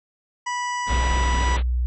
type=harmonic tone; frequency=981 Hz; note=B5; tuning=12 cents flat; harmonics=1 / 2 / 3 / 5 / 6 / 7 / 8; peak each=-25 / -30 / -38 / -43 / -39 / -46 / -42 dBFS; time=0.46-1.57 s; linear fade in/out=10 ms
type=low-pass noise; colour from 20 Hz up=pink; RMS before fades=-29 dBFS; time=0.86-1.63 s; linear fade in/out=50 ms; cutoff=4100 Hz; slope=96 dB/octave
type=tone with pitch glide; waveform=sine; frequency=61.74 to 61.1 Hz; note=B1 to B1; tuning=0 to -18 cents; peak=-19 dBFS; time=0.9-1.86 s; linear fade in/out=0 ms; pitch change=-18 cents; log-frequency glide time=1.5-1.73 s
effects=none